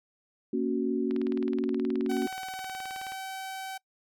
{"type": "chord", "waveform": "sine", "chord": "F# major", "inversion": "first", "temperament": "equal", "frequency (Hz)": [233.1, 277.2, 370], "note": ["A#3", "C#4", "F#4"], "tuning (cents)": [0, 0, 0], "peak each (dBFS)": -30, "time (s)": [0.53, 2.27], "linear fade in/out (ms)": 5}
{"type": "click train", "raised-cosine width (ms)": 0.3, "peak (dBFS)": -27, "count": 39, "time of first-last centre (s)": [1.11, 3.121], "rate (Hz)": 18.9}
{"type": "tone with pitch glide", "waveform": "sawtooth", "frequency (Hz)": [757, 765.4], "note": ["F#5", "G5"], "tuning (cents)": [39, -42], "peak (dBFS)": -32, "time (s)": [2.09, 3.78], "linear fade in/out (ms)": 10, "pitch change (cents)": 19, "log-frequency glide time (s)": [2.59, 3.08]}
{"effects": ["noise-tail reverb RT60 0.1 s tail -24 dB re dry"]}